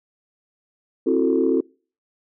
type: chord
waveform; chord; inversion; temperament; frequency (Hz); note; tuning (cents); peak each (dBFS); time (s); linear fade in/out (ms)
sine; F# half-diminished seventh; second; just; 266.4 / 333 / 370 / 444; C4 / E4 / F#4 / A4; +31 / +18 / 0 / +16; -21; 1.06-1.61; 10
effects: noise-tail reverb RT60 0.4 s tail -26 dB re dry + tanh soft clip ceiling -7 dBFS